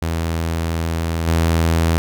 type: tone with level steps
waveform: sawtooth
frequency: 82.41 Hz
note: E2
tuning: in tune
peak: -15 / -10 dBFS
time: 0.02-1.98 s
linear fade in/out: 0 ms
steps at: 1.27 s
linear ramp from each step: 10 ms
effects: none